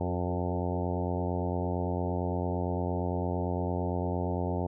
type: harmonic tone with a mistuned harmonic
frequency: 88.8 Hz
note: F2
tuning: 29 cents sharp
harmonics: 1 / 2 / 3 / 4 / 5 / 6 / 7 / 8 / 9 / 10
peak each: -32 / -35 / -37 / -38 / -39 / -40 / -40 / -41 / -42 / -42 dBFS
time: 0-4.67 s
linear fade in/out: 10 ms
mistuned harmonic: 4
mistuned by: +22 cents
effects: none